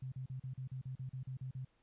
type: tone bursts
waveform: sine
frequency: 130 Hz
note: C3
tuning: 11 cents flat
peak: -40 dBFS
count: 12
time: 0.02-1.649 s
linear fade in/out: 5 ms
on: 100 ms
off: 39 ms
effects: pink hiss -75 dBFS RMS until 1.82 s + resampled to 8000 Hz